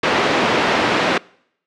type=band-pass noise; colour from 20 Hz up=pink; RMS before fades=-17 dBFS; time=0.03-1.18 s; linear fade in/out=5 ms; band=280 to 3000 Hz; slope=12 dB/octave; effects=noise-tail reverb RT60 0.7 s tail -25 dB re dry + low-pass 7000 Hz 12 dB/octave